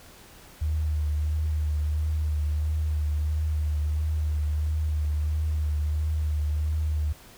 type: tone with vibrato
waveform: sine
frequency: 76.2 Hz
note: D#2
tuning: 36 cents flat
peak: -23 dBFS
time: 0.61-7.13 s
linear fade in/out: 10 ms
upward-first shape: triangle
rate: 1.5 Hz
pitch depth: 36 cents each way
effects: pink hiss -50 dBFS RMS until 7.37 s